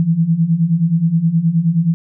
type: beating tone pair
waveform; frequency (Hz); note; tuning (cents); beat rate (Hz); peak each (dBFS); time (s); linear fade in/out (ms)
sine; 159.7 / 169.2; D#3 / E3; +45 / +45; 9.5; -17 / -13; 0-1.94; 0
effects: none